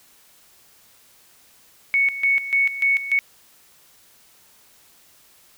sine tone with tremolo, 2217 Hz, C#7, in tune, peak -15 dBFS, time 1.94-3.19 s, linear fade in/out 0 ms, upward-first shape square, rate 3.4 Hz, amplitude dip 75%, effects white hiss -54 dBFS RMS until 5.57 s

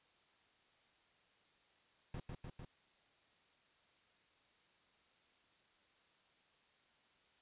brown noise with echo, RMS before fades -45 dBFS, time 2.14-2.2 s, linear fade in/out 2 ms, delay 150 ms, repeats 3, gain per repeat -2 dB, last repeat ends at 2.65 s, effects white hiss -72 dBFS RMS until 7.41 s + resampled to 8000 Hz

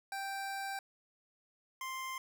25% pulse tone pair in turn, 784 / 1048.1 Hz, G5 / C6, 0 / +3 cents, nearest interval perfect fourth, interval 503 cents, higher second, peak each -34 / -35 dBFS, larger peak first, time 0.12-0.79 / 1.81-2.18 s, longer first, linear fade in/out 2 ms, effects none

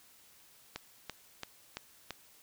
click train, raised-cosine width 0.2 ms, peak -21 dBFS, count 5, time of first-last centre 0.76-2.107 s, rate 2.97 Hz, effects white hiss -61 dBFS RMS until 2.42 s

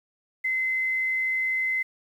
sine tone, 2054 Hz, C7, 33 cents flat, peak -23 dBFS, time 0.44-1.83 s, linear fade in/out 10 ms, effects 9-bit

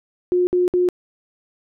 sine tone bursts, 358.9 Hz, F4, 47 cents sharp, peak -14 dBFS, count 3, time 0.32-0.888 s, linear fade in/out 0 ms, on 150 ms, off 59 ms, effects none

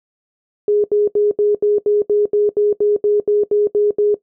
sine tone bursts, 415.3 Hz, G#4, in tune, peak -11 dBFS, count 15, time 0.68-4.144 s, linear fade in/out 2 ms, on 160 ms, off 76 ms, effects noise-tail reverb RT60 0.1 s tail -17 dB re dry

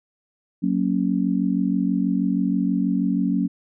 sine chord, F# major, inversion none, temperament just, 185 / 231.2 / 277.5 Hz, F#3 / A#3 / C#4, 0 / -14 / +2 cents, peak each -22 / -24 / -23 dBFS, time 0.62-3.48 s, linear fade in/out 20 ms, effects none

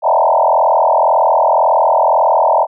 sine tone with frequency modulation, 773 Hz, G5, 24 cents flat, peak -8 dBFS, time 0.02-2.67 s, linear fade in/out 50 ms, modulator 41.9 Hz, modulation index 4.5, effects none

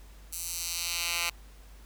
10% pulse tone with high-pass filter sweep, 171.1 Hz, F3, 35 cents flat, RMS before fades -33 dBFS, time 0.32-1.3 s, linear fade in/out 10 ms, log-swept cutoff 8600 to 2000 Hz, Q 1, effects added 50 Hz sine -48 dBFS peak until 1.85 s + pink hiss -58 dBFS RMS until 1.85 s

